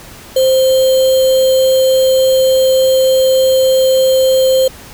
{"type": "tone with sample-and-hold", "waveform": "sine", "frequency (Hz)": 523.3, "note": "C5", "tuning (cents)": 0, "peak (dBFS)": -7, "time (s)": [0.36, 4.68], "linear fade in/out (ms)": 5, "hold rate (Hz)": 3675, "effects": ["pink hiss -35 dBFS RMS until 4.93 s"]}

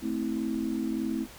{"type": "chord", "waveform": "sine", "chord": "A minor", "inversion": "none", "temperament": "equal with one note detuned", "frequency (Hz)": [220, 261.6, 325.1], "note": ["A3", "C4", "E4"], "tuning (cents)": [0, 0, -24], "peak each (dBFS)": -32, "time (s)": [0.01, 1.27], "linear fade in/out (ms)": 50, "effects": ["pink hiss -48 dBFS RMS until 1.38 s"]}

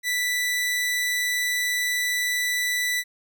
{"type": "tone", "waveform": "sawtooth", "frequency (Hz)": 1975.5, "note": "B6", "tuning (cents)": 0, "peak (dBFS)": -19, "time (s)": [0.03, 3.04], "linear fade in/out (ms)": 50, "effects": []}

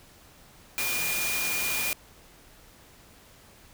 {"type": "tone in noise", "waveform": "sine", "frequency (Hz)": 2424, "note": "D#7", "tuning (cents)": -46, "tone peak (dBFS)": -30, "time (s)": [0.78, 1.93], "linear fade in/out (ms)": 0, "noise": "white", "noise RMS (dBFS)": -30, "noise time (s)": [0.78, 1.93], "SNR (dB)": -3, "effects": ["pink hiss -54 dBFS RMS until 3.73 s"]}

